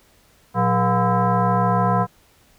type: tone with frequency modulation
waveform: sine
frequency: 415.3 Hz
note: G#4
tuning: in tune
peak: -15 dBFS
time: 0.54-2.07 s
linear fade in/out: 50 ms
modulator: 299 Hz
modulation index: 2.7
effects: pink hiss -56 dBFS RMS until 2.58 s